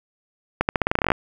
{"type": "accelerating click train", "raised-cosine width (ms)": 0.5, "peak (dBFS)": -3, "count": 14, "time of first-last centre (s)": [0.61, 1.118], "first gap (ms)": 79, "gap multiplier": 0.87, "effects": ["7-bit"]}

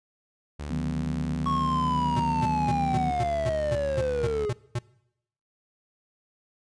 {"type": "tone", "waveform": "sawtooth", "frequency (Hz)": 73.2, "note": "D2", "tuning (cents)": -5, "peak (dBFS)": -29, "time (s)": [0.59, 4.46], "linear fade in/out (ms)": 10}
{"type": "chord", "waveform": "sine", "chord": "B major", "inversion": "first", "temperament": "equal", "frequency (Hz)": [155.56, 185, 246.9], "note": ["D#3", "F#3", "B3"], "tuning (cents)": [0, 0, 0], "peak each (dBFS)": [-30, -34, -31], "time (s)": [0.7, 3.11], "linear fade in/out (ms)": 5}
{"type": "linear sweep", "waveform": "triangle", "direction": "down", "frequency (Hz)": [1108.7, 411.1], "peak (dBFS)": -23, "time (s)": [1.46, 4.5], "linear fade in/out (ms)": 2}
{"type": "tone bursts", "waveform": "square", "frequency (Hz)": 120.6, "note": "B2", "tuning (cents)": -41, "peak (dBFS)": -26, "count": 11, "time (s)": [2.16, 4.789], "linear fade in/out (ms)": 5, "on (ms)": 39, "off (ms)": 220}
{"effects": ["noise-tail reverb RT60 0.8 s tail -22 dB re dry", "resampled to 22050 Hz"]}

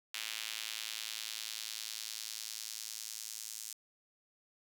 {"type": "tone with high-pass filter sweep", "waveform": "sawtooth", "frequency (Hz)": 110, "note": "A2", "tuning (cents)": 0, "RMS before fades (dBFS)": -43, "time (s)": [0.14, 3.73], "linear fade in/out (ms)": 0, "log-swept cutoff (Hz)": [2800, 6500], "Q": 1.4, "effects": ["10-bit"]}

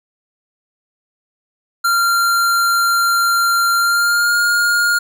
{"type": "tone with pitch glide", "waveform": "square", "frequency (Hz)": [1383, 1419.4], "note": ["F6", "F6"], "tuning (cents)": [-17, 28], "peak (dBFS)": -13, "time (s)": [1.84, 4.99], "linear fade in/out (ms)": 10, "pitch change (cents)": 45, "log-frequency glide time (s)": [3.77, 4.37], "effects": []}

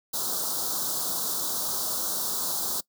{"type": "band-stop noise", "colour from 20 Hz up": "white", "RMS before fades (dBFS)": -29, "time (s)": [0.13, 2.81], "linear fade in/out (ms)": 10, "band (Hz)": [1400, 3700], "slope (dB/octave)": 48, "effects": ["noise-tail reverb RT60 0.1 s tail -22 dB re dry", "high-pass 150 Hz 12 dB/octave"]}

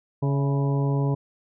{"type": "harmonic tone with a mistuned harmonic", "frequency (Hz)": 140, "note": "C#3", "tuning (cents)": 18, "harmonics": [1, 2, 3, 4, 5, 6, 7], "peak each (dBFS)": [-21, -30, -31, -37, -39, -40, -37], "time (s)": [0.22, 1.15], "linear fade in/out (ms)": 10, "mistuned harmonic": 5, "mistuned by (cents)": -71, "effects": []}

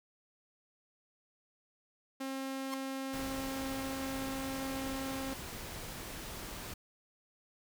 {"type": "tone", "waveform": "sawtooth", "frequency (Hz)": 267.8, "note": "C4", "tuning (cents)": 40, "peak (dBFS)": -33, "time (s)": [2.2, 5.34], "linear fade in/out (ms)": 10}
{"type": "tone with exponential growth", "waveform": "sawtooth", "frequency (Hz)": 1068, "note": "C6", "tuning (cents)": 35, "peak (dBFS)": -30, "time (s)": [2.65, 2.74], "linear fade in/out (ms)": 1, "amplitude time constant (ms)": 18}
{"type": "noise", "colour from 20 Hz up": "pink", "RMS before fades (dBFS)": -44, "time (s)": [3.13, 6.74], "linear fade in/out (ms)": 5}
{"effects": []}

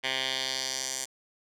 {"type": "tone with band-pass filter sweep", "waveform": "10% pulse", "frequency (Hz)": 131.8, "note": "C3", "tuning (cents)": 13, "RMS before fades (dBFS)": -32, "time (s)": [0.03, 1.06], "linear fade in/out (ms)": 20, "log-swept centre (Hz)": [2700, 7400], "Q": 2.1, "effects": []}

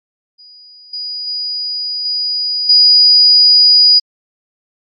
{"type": "tone with level steps", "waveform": "sine", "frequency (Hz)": 4910, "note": "D#8", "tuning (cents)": -24, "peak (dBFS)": [-37, -20, -17, -14, -4], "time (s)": [0.38, 4], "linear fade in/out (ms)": 20, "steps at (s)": [0.93, 1.27, 2.05, 2.69], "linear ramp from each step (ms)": 5, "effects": ["MP3 48 kbps"]}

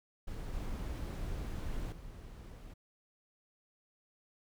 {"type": "noise with level steps", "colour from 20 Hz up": "brown", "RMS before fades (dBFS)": [-41, -39, -48], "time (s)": [0.27, 2.74], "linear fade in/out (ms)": 10, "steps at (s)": [0.53, 1.92], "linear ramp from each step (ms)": 2, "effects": []}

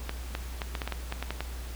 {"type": "clicks", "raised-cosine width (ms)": 0.3, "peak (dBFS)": -16, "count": 11, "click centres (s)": [0.094, 0.351, 0.618, 0.752, 0.818, 0.876, 0.923, 1.124, 1.226, 1.306, 1.406], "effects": ["added 60 Hz sine -36 dBFS peak until 1.75 s", "pink hiss -46 dBFS RMS until 1.75 s"]}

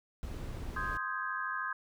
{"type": "noise", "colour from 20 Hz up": "brown", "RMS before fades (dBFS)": -40, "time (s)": [0.23, 0.97], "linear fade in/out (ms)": 0}
{"type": "chord", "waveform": "sine", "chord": "Ab major seventh", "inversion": "first", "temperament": "equal", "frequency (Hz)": [1046.5, 1244.5, 1568, 1661.2], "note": ["C6", "Eb6", "G6", "Ab6"], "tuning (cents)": [0, 0, 0, 0], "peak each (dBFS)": -39, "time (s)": [0.76, 1.73], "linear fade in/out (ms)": 5}
{"effects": []}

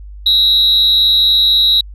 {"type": "tone with amplitude modulation", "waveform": "sine", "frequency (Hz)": 3873, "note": "B7", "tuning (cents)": -35, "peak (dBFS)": -3, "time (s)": [0.26, 1.81], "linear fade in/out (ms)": 5, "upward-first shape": "sine", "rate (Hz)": 224, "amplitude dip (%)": 75, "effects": ["tanh soft clip ceiling -3 dBFS", "added 50 Hz sine -29 dBFS peak until 1.94 s"]}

